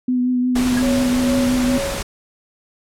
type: tone with vibrato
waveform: sine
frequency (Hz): 250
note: B3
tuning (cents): +21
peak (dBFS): -15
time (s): 0.08-1.78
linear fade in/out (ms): 5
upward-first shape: triangle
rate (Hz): 5.6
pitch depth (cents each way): 23
type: noise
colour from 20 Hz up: pink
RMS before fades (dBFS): -25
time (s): 0.55-2.03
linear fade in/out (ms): 10
type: tone with exponential decay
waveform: sine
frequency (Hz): 1655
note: G#6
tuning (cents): -6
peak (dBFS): -22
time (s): 0.77-0.89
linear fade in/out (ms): 1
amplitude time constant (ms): 24
type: tone with tremolo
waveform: sine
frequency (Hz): 554.4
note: C#5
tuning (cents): 0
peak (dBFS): -21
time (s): 0.82-2.01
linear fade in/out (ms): 10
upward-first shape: sine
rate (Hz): 2.3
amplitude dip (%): 75
effects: low-pass 11000 Hz 12 dB/octave